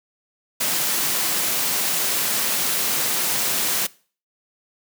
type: high-pass noise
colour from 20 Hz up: white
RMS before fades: -22 dBFS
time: 0.6-3.87 s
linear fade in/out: 10 ms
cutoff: 120 Hz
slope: 96 dB/octave
effects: noise-tail reverb RT60 0.4 s tail -21 dB re dry